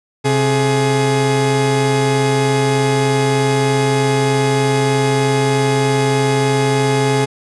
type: tone pair together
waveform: 30% pulse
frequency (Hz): 133.02 / 422.3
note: C3 / G#4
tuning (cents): +29 / +29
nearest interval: octave + minor sixth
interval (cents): 2000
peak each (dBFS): -13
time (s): 0.24-7.26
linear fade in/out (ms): 20
effects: resampled to 24000 Hz